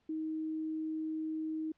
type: tone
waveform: sine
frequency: 315 Hz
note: D#4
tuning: 21 cents sharp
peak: -34 dBFS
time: 0.09-1.72 s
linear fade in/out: 5 ms
effects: pink hiss -75 dBFS RMS until 1.77 s + low-pass 4000 Hz 12 dB/octave